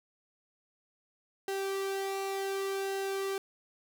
sawtooth tone with flanger, 390 Hz, G4, 9 cents flat, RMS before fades -34 dBFS, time 1.48-3.38 s, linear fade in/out 2 ms, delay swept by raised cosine 0.87 to 1.97 ms, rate 0.68 Hz, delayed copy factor -0.5, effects none

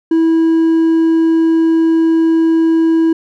triangle tone with hard clipping, 326.3 Hz, E4, 18 cents flat, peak -9 dBFS, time 0.11-3.13 s, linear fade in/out 5 ms, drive 5 dB, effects none

